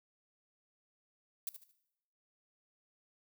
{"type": "noise with echo", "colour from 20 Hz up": "violet", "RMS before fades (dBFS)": -38, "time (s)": [1.47, 1.49], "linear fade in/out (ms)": 0, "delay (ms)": 74, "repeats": 3, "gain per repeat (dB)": -10, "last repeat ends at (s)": 1.712, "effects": ["noise-tail reverb RT60 0.8 s tail -17 dB re dry"]}